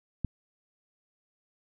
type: click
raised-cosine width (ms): 5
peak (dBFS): -17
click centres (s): 0.247
effects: none